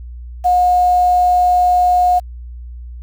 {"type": "tone with quantisation", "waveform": "sine", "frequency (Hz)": 720, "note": "F#5", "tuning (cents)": -47, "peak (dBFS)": -9, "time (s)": [0.44, 2.2], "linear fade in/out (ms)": 20, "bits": 6, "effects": ["added 60 Hz sine -28 dBFS peak until 3.02 s"]}